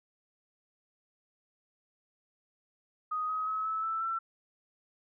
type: tone with pitch steps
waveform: sine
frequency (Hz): 1248 / 1266.2 / 1284.6 / 1303.3 / 1322.2 / 1341.4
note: D#6 / D#6 / E6 / E6 / E6 / E6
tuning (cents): +5 / +30 / -45 / -20 / +5 / +30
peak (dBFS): -30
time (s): 3.11-4.19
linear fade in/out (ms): 10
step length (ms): 180
effects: none